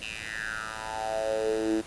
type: tone with high-pass filter sweep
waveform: 10% pulse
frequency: 110 Hz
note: A2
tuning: in tune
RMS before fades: -31 dBFS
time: 0.01-1.82 s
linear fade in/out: 20 ms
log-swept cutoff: 2800 to 290 Hz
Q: 6.5
effects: pink hiss -46 dBFS RMS until 1.86 s + resampled to 24000 Hz